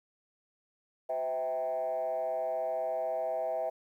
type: tone with frequency modulation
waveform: sine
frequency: 650 Hz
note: E5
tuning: 24 cents flat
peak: -29 dBFS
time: 1.09-3.7 s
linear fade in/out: 10 ms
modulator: 138 Hz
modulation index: 0.89
effects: tanh soft clip ceiling -25 dBFS + 11-bit